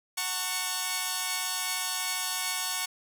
5% pulse chord, F# minor, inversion none, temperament equal with one note detuned, 740 / 901.6 / 1108.7 Hz, F#5 / A5 / C#6, 0 / +42 / 0 cents, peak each -23 / -23 / -20 dBFS, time 0.17-2.86 s, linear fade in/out 10 ms, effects none

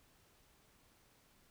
silence, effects pink hiss -69 dBFS RMS until 1.5 s

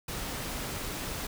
pink noise, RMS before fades -36 dBFS, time 0.08-1.27 s, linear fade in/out 5 ms, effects none

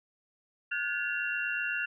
sine tone cluster, 1439 / 1547 / 1712 / 2745 Hz, F#6 / G6 / A6 / F7, -49 / -23 / -48 / -31 cents, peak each -34 / -38 / -36 / -34 dBFS, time 0.71-1.86 s, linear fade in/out 10 ms, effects none

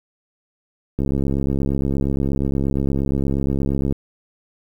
click train, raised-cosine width 3 ms, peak -9 dBFS, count 202, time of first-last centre 0.99-3.924 s, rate 68.5 Hz, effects 8-bit

